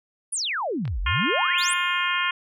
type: exponential two-way sweep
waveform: sine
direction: down then up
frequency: 10650 to 41.14 to 10650 Hz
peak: -24 dBFS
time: 0.32-1.74 s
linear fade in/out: 10 ms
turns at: 1.01 s
type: clicks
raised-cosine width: 0.3 ms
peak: -24 dBFS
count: 2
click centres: 0.854 / 0.878 s
type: harmonic tone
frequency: 354.1 Hz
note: F4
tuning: 24 cents sharp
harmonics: 3 / 4 / 5 / 6 / 7 / 8 / 9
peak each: -27 / -28 / -29 / -30 / -30 / -31 / -32 dBFS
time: 1.06-2.31 s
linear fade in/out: 5 ms
type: tone with exponential decay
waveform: sawtooth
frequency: 3496 Hz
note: A7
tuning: 12 cents flat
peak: -30 dBFS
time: 1.58-2.27 s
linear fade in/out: 5 ms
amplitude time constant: 150 ms
effects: none